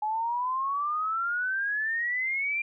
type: exponential sweep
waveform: sine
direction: up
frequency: 843 to 2396 Hz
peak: -26 dBFS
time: 0.02-2.62 s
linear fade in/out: 5 ms
effects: none